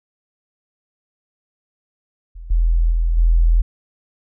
sine tone with level steps, 41.6 Hz, E1, 17 cents sharp, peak -31 / -12 / -14 / -10 dBFS, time 2.35-3.62 s, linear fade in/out 10 ms, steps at 2.5 / 2.91 / 3.17 s, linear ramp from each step 10 ms, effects none

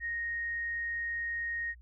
sine tone, 1864.7 Hz, A#6, in tune, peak -32 dBFS, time 0-1.75 s, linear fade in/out 50 ms, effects added 60 Hz sine -51 dBFS peak until 1.81 s

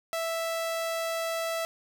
sawtooth tone, 659.3 Hz, E5, in tune, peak -25 dBFS, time 0.13-1.65 s, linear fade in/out 0 ms, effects none

